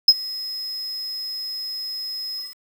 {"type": "tone with ADSR envelope", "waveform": "triangle", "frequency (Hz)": 5120, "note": "D#8", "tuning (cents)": 49, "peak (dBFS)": -3, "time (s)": [0.08, 2.56], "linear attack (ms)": 5, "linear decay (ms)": 43, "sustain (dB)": -23, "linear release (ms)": 180, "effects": ["tanh soft clip ceiling -1 dBFS", "7-bit"]}